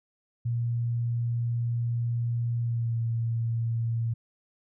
sine tone with pitch glide, 118.2 to 115.37 Hz, A#2 to A#2, +24 to -17 cents, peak -25 dBFS, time 0.45-4.14 s, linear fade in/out 10 ms, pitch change -41 cents, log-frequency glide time 2.6-2.97 s, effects none

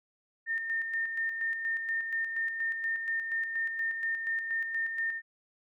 sine tone with tremolo, 1817 Hz, A#6, 45 cents flat, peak -28 dBFS, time 0.46-5.22 s, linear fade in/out 50 ms, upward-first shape square, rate 4.2 Hz, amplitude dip 45%, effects none

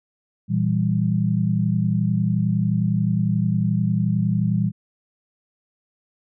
sine chord, E diminished, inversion second, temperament equal, 116.54 / 164.81 / 196 Hz, Bb2 / E3 / G3, 0 / 0 / 0 cents, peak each -22 dBFS, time 0.48-4.72 s, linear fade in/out 50 ms, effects none

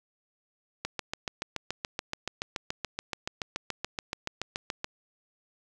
click train, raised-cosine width 0.2 ms, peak -14 dBFS, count 29, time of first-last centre 0.85-4.844 s, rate 7.01 Hz, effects none

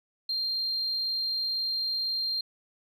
sine tone, 4186 Hz, C8, in tune, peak -26 dBFS, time 0.29-2.41 s, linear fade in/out 5 ms, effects tanh soft clip ceiling -23 dBFS

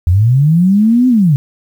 sine linear two-way sweep, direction up then down, 81.6 to 258.4 to 130.3 Hz, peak -6 dBFS, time 0.07-1.36 s, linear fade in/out 0 ms, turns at 1.08 s, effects 7-bit

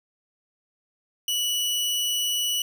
sawtooth tone, 2947 Hz, F#7, 8 cents flat, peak -20 dBFS, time 1.28-2.62 s, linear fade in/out 2 ms, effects 9-bit

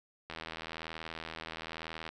click train, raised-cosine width 0.3 ms, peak -24 dBFS, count 146, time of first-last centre 0.3-2.09 s, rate 81 Hz, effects none

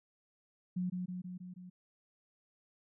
sine tone with echo, 181.1 Hz, F#3, 37 cents flat, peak -32 dBFS, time 0.76-0.9 s, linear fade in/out 10 ms, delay 160 ms, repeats 5, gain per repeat -3 dB, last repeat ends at 1.7 s, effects none

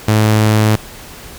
sawtooth tone, 107.9 Hz, A2, 33 cents flat, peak -5 dBFS, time 0.08-0.76 s, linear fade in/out 5 ms, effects pink hiss -34 dBFS RMS until 1.38 s

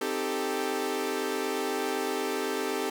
sawtooth chord, A half-diminished seventh, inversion first, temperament equal, 261.6 / 311.1 / 392 / 440 Hz, C4 / Eb4 / G4 / A4, 0 / 0 / 0 / 0 cents, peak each -32 / -33 / -28 / -29 dBFS, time 0.01-2.9 s, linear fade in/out 5 ms, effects none

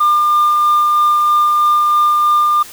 sine tone with tremolo, 1200 Hz, D6, 37 cents sharp, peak -6 dBFS, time 0-2.63 s, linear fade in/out 10 ms, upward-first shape sine, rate 3.1 Hz, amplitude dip 25%, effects tanh soft clip ceiling -7 dBFS + white hiss -35 dBFS RMS until 2.72 s

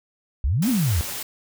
sine exponential two-way sweep, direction up then down, 56 to 273.8 to 72.4 Hz, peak -18 dBFS, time 0.44-1.01 s, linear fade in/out 0 ms, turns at 0.69 s
white noise, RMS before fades -31 dBFS, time 0.62-1.23 s, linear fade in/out 5 ms
effects none

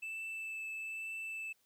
triangle tone with vibrato, 2637 Hz, E7, in tune, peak -38 dBFS, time 0.02-1.53 s, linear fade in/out 10 ms, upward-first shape triangle, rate 1.1 Hz, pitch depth 11 cents each way, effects white hiss -74 dBFS RMS until 1.65 s

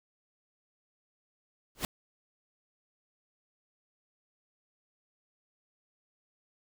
pink noise with exponential growth, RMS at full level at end -27 dBFS, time 1.75-1.85 s, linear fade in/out 1 ms, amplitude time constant 20 ms, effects none

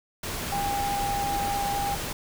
sine tone in noise, 804 Hz, G5, 44 cents sharp, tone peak -26 dBFS, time 0.52-1.95 s, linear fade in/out 5 ms, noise pink, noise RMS -32 dBFS, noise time 0.23-2.13 s, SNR +3 dB, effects none

